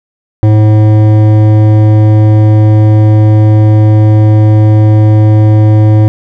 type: tone with hard clipping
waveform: sine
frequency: 107.3 Hz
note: A2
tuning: 43 cents flat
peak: -4 dBFS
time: 0.43-6.08 s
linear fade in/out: 0 ms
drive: 12 dB
effects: none